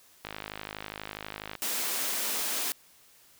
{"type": "click train", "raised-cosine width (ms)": 0.3, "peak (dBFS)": -20, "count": 69, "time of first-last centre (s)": [0.25, 1.553], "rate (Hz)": 52.2}
{"type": "high-pass noise", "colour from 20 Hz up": "white", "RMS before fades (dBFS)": -31, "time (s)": [1.62, 2.72], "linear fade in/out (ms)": 0, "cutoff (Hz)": 200, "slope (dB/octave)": 96}
{"effects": ["white hiss -59 dBFS RMS until 3.39 s"]}